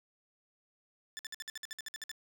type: tone bursts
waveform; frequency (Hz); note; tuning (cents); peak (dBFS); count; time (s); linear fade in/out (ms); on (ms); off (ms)
15% pulse; 1760; A6; 0; -33; 13; 1.17-2.115; 0; 21; 56
effects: 12-bit